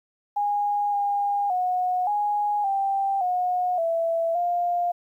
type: tone with pitch steps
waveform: sine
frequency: 821 / 811 / 729 / 828 / 786 / 724 / 664 / 702 Hz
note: G#5 / G#5 / F#5 / G#5 / G5 / F#5 / E5 / F5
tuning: -20 / -41 / -26 / -5 / +4 / -38 / +12 / +9 cents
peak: -21 dBFS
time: 0.36-4.92 s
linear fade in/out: 10 ms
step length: 570 ms
effects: 10-bit